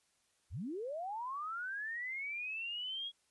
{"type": "linear sweep", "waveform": "sine", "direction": "up", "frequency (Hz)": [50.6, 3334], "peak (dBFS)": -38, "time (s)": [0.5, 3.12], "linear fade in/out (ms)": 50, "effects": ["white hiss -75 dBFS RMS until 3.3 s", "resampled to 24000 Hz"]}